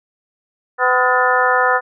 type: harmonic tone with a mistuned harmonic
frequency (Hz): 252.4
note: B3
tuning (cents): +38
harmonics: 2 / 3 / 4 / 5 / 6 / 7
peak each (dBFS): -19 / -19 / -19 / -19 / -19 / -19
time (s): 0.78-1.81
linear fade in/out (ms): 50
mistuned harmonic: 6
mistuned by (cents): -85
effects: none